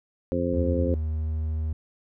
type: harmonic tone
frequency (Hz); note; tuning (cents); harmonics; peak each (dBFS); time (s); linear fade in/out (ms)
87.31; F2; 0; 1 / 2 / 3 / 4 / 5 / 6; -31 / -32 / -28 / -32 / -33 / -28; 0.32-0.94; 0
type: tone with pitch glide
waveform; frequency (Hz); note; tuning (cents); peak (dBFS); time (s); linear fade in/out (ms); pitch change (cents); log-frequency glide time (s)
triangle; 77.8 to 78.39; D#2 to D#2; 0 to +13; -23; 0.53-1.73; 5; +13; 0.82-1.37
effects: none